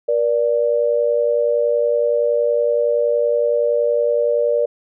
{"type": "tone pair together", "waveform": "sine", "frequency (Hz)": [476.3, 587], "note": ["A#4", "D5"], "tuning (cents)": [37, -1], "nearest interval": "major third", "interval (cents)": 362, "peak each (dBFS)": -17, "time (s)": [0.08, 4.66], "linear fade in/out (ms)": 10, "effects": []}